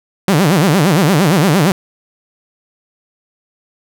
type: tone with vibrato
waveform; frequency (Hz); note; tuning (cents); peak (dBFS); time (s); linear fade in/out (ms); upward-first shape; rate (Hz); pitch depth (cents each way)
sawtooth; 170; F3; -46; -5; 0.28-1.72; 2; sine; 8.7; 300
effects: none